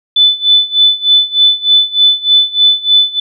sine tone with tremolo, 3501 Hz, A7, 9 cents flat, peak -3 dBFS, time 0.16-3.2 s, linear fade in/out 5 ms, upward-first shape sine, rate 3.3 Hz, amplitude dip 90%, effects none

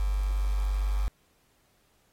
sine tone with quantisation, 49 Hz, G1, in tune, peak -24 dBFS, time 0-1.08 s, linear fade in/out 0 ms, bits 7, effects pink hiss -68 dBFS RMS until 2.12 s + AAC 48 kbps

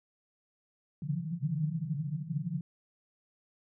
pink band-pass noise, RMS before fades -34 dBFS, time 1.02-2.61 s, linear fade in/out 2 ms, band 140 to 170 Hz, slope 96 dB/octave, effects none

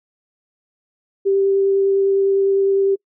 sine tone with vibrato, 392 Hz, G4, in tune, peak -13 dBFS, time 1.25-2.96 s, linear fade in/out 20 ms, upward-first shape sine, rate 9.9 Hz, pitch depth 8 cents each way, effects noise-tail reverb RT60 0.1 s tail -25 dB re dry

